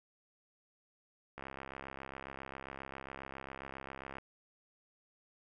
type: click train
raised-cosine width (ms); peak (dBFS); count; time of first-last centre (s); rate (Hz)
0.5; -29; 190; 1.38-4.184; 67.4
effects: none